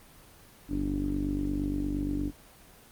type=tone with low-pass filter; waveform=sawtooth; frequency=48.58 Hz; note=G1; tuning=15 cents flat; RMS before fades=-30 dBFS; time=0.68-2.32 s; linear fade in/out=50 ms; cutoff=290 Hz; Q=9.9; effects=pink hiss -54 dBFS RMS until 2.91 s + Opus 24 kbps